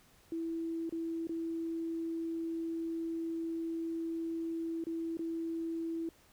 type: tone with dropouts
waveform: sine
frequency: 329.6 Hz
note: E4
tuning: in tune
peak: -34 dBFS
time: 0.32-6.09 s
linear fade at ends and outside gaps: 2 ms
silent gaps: 0.894-0.924 / 1.271-1.293 / 4.84-4.868 / 5.171-5.192 s
effects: pink hiss -64 dBFS RMS until 6.32 s